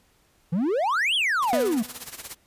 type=exponential two-way sweep; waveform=triangle; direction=up then down; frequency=155.56 to 3421 to 206.4 Hz; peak=-19 dBFS; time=0.52-1.83 s; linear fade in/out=10 ms; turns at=1.15 s
type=noise with tremolo; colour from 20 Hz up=white; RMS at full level=-35 dBFS; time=1.42-2.35 s; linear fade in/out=5 ms; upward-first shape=sine; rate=17 Hz; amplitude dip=80%
type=tone with exponential decay; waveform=sawtooth; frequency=246.9 Hz; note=B3; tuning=in tune; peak=-18 dBFS; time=1.53-2.09 s; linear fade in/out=0 ms; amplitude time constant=120 ms
effects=pink hiss -63 dBFS RMS until 2.46 s + resampled to 32000 Hz